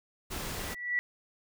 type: noise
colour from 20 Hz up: pink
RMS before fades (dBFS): -37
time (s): 0.3-0.75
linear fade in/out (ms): 20
type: tone with exponential growth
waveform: sine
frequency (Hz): 1952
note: B6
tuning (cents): -21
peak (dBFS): -24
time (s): 0.43-0.99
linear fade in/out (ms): 0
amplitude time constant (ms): 120
effects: none